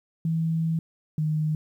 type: tone pair in turn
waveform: sine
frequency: 162.7 / 154.46 Hz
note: E3 / D#3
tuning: -22 / -12 cents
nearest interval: minor second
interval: 90 cents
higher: first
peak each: -22 / -22 dBFS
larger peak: neither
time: 0.25-0.79 / 1.18-1.55 s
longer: first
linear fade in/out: 2 ms
effects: 10-bit